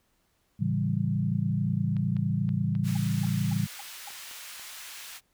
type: chord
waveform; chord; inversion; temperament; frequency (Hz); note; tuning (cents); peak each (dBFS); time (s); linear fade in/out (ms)
sine; A dominant seventh; none; equal; 110 / 138.59 / 164.81 / 196; A2 / C#3 / E3 / G3; 0 / 0 / 0 / 0; -30; 0.59-3.67; 20
type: clicks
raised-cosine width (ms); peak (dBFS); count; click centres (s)
0.3; -32; 9; 1.967 / 2.167 / 2.491 / 2.752 / 2.893 / 3.269 / 4.105 / 4.312 / 4.596
type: high-pass noise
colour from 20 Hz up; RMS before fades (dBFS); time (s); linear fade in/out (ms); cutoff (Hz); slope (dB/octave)
pink; -43; 2.83-5.21; 50; 1700; 12
type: tone bursts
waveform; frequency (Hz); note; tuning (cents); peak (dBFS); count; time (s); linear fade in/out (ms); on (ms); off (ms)
sine; 811; G#5; -41; -39; 5; 2.95-4.09; 5; 20; 260
effects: pink hiss -71 dBFS RMS until 5.33 s